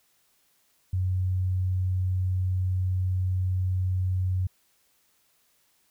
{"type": "tone", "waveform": "sine", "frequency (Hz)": 92.5, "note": "F#2", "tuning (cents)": 0, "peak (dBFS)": -23, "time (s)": [0.93, 4.47], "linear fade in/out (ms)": 5, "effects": ["white hiss -67 dBFS RMS until 5.9 s"]}